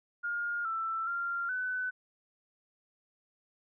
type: tone with pitch steps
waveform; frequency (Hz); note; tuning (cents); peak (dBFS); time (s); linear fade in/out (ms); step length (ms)
sine; 1417 / 1331 / 1388 / 1504; F6 / E6 / F6 / F#6; +25 / +16 / -11 / +28; -31; 0.23-1.91; 20; 420
effects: none